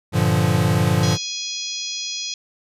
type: chord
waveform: square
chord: G minor seventh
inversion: none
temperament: equal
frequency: 98 / 116.54 / 146.83 / 174.61 Hz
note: G2 / Bb2 / D3 / F3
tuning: 0 / 0 / 0 / 0 cents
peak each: -22 dBFS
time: 0.12-1.18 s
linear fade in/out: 50 ms
type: harmonic tone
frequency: 832 Hz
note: G#5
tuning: 3 cents sharp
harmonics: 3 / 4 / 5 / 6 / 7 / 8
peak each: -36 / -31 / -32 / -31 / -32 / -36 dBFS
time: 1.03-2.34 s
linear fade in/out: 2 ms
effects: resampled to 32000 Hz